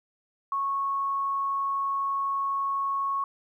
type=tone; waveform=sine; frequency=1102 Hz; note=C#6; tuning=11 cents flat; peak=-25 dBFS; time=0.52-3.24 s; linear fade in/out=2 ms; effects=11-bit